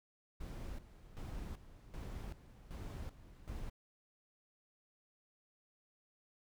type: noise with tremolo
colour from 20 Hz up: brown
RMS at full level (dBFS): -45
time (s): 0.4-3.7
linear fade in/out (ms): 10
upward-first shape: square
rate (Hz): 1.3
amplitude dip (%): 75
effects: none